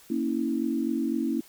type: chord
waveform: sine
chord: A# diminished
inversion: none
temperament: equal with one note detuned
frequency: 233.1 / 277.2 / 325.1 Hz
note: A#3 / C#4 / E4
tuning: 0 / 0 / -24 cents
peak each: -29 dBFS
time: 0.1-1.41 s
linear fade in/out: 5 ms
effects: white hiss -54 dBFS RMS until 1.48 s